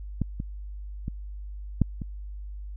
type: clicks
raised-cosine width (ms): 5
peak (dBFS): -12 / -19 / -19 / -7 / -20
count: 5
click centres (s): 0.217 / 0.401 / 1.081 / 1.817 / 2.018
effects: added 50 Hz sine -35 dBFS peak until 2.76 s